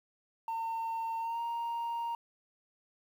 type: tone with pitch glide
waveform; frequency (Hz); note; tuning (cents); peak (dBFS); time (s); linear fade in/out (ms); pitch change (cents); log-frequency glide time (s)
sine; 908 to 933; A#5 to A#5; -46 to +1; -30; 0.48-2.15; 2; +47; 1.19-1.41
effects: tanh soft clip ceiling -32 dBFS + 10-bit